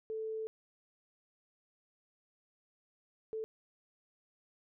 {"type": "tone bursts at uneven times", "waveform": "sine", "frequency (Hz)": 440, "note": "A4", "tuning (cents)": 0, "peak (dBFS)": -36, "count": 2, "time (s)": [[0.1, 0.47], [3.33, 3.44]], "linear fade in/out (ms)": 0, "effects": []}